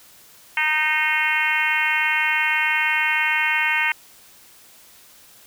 harmonic tone with a mistuned harmonic, 308.7 Hz, D#4, 14 cents flat, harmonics 3 / 4 / 5 / 6 / 7 / 8 / 9 / 10, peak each -27 / -34 / -26 / -24 / -22 / -27 / -27 / -33 dBFS, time 0.57-3.92 s, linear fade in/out 2 ms, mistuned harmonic 9, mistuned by -31 cents, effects white hiss -49 dBFS RMS until 5.46 s

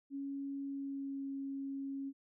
sine tone with pitch glide, 277.3 to 274 Hz, C#4 to C#4, +1 to -20 cents, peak -38 dBFS, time 0.1-2.13 s, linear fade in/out 50 ms, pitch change -21 cents, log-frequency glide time 0.63-1.29 s, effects none

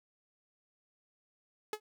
sawtooth tone with exponential decay, 425.9 Hz, G#4, 44 cents sharp, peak -27 dBFS, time 1.73-1.8 s, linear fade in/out 2 ms, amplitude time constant 15 ms, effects none

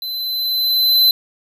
square tone with level ramp, 4042 Hz, B7, 39 cents sharp, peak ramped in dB -24 to -9 dBFS, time 0.02-1.11 s, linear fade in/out 2 ms, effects none

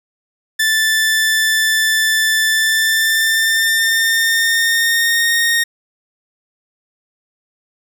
sawtooth tone with pitch glide, 1760 to 1852.8 Hz, A6 to A#6, 0 to -11 cents, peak -9 dBFS, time 0.59-5.64 s, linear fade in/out 10 ms, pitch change +89 cents, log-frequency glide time 2.49-5.33 s, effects none

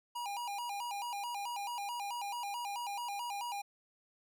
square tone with vibrato, 880 Hz, A5, in tune, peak -38 dBFS, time 0.15-3.62 s, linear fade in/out 10 ms, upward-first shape square, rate 4.6 Hz, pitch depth 150 cents each way, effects none

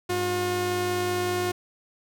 sawtooth tone pair together, 101.06 / 358.9 Hz, G#2 / F4, -47 / +47 cents, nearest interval octave + minor seventh, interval 2194 cents, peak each -29 / -21 dBFS, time 0.09-1.52 s, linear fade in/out 10 ms, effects none

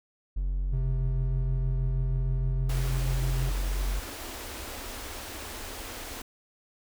triangle tone, 45.72 Hz, F#1, 20 cents flat, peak -24 dBFS, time 0.36-4 s, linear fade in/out 10 ms
triangle tone with vibrato, 130.81 Hz, C3, in tune, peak -27 dBFS, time 0.72-3.51 s, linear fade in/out 20 ms, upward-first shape triangle, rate 17 Hz, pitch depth 10 cents each way
pink band-stop noise, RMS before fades -39 dBFS, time 2.69-6.22 s, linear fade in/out 5 ms, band 100 to 230 Hz, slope 48 dB/octave
effects none

